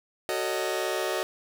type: chord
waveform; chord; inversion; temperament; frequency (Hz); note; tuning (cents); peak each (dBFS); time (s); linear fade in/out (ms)
sawtooth; D# half-diminished seventh; first; just; 373.4 / 448 / 560 / 622.3; F#4 / A4 / C#5 / D#5; +16 / +31 / +18 / 0; -27 / -30 / -30 / -28; 0.29-1.23; 0
effects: none